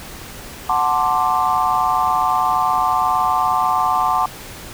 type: chord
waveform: sine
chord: D dominant seventh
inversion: first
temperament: equal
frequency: 740 / 880 / 1046.5 / 1174.7 Hz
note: F#5 / A5 / C6 / D6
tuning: 0 / 0 / 0 / 0 cents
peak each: -20 dBFS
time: 0.69-4.26 s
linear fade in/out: 5 ms
effects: pink hiss -35 dBFS RMS until 4.73 s